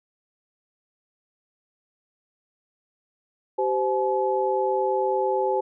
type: tone cluster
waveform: sine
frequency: 386.9 / 516 / 855 Hz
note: G4 / C5 / A5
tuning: -23 / -24 / -50 cents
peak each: -25 dBFS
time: 3.58-5.61 s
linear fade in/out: 10 ms
effects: none